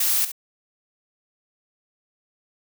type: noise with echo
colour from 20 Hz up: blue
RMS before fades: -21 dBFS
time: 0-0.25 s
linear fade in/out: 5 ms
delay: 69 ms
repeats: 1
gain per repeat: -11 dB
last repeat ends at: 0.319 s
effects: none